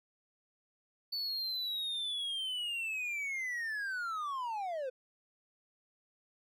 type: linear sweep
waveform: triangle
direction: down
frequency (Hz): 4505 to 493.9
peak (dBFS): -33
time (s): 1.12-4.9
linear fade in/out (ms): 10
effects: none